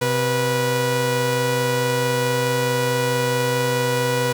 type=tone pair together; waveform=sawtooth; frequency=128.3 / 488.6 Hz; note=C3 / B4; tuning=-34 / -19 cents; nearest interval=octave + major seventh; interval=2315 cents; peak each=-19 / -16 dBFS; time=0.01-4.33 s; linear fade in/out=10 ms; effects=none